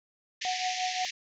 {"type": "band-pass noise", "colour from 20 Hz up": "pink", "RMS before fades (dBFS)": -35, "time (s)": [0.41, 1.11], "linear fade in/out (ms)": 10, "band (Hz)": [1800, 6700], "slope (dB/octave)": 96}
{"type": "tone with tremolo", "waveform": "sine", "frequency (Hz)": 737, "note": "F#5", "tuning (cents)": -7, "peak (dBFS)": -27, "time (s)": [0.45, 1.05], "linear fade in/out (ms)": 0, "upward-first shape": "triangle", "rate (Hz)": 5.7, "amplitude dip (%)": 80}
{"effects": []}